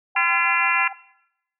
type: tone with tremolo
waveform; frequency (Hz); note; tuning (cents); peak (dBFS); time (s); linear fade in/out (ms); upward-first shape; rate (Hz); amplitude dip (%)
sine; 784; G5; 0; -27; 0.15-0.93; 5; sine; 6.5; 75
type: harmonic tone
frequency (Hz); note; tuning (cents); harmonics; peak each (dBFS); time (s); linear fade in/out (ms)
341.2; F4; -40; 3 / 4 / 5 / 6 / 7 / 8; -24 / -24 / -24 / -24 / -24 / -24; 0.16-0.88; 5
effects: noise-tail reverb RT60 0.8 s tail -20 dB re dry